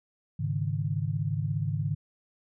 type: chord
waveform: sine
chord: Ab suspended fourth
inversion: none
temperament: equal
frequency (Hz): 103.83 / 138.59 / 155.56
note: Ab2 / Db3 / Eb3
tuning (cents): 0 / 0 / 0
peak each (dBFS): -31 / -31 / -31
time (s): 0.39-1.95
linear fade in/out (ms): 10
effects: none